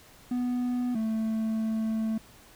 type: tone pair in turn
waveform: triangle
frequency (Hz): 246.9 / 221.1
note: B3 / A3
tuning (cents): 0 / +9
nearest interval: major second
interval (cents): 191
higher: first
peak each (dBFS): -24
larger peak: neither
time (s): 0.31-0.95 / 0.95-2.18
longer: second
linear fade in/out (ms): 5
effects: pink hiss -54 dBFS RMS until 2.55 s